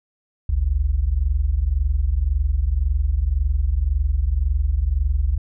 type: tone pair together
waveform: sine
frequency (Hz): 50.63 / 72.5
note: G#1 / D2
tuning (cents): -43 / -22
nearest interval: tritone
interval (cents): 621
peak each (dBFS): -20 / -19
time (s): 0.49-5.38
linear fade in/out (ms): 5
effects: none